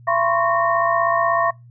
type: tone cluster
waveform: sine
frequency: 676 / 992 / 1049 / 1105 / 1839 Hz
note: E5 / B5 / C6 / C#6 / A#6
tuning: +43 / +7 / +4 / -6 / -24 cents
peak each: -20 / -27 / -24 / -20 / -25 dBFS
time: 0.07-1.51 s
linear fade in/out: 10 ms
effects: noise-tail reverb RT60 0.2 s tail -23 dB re dry + added 120 Hz sine -42 dBFS peak until 1.7 s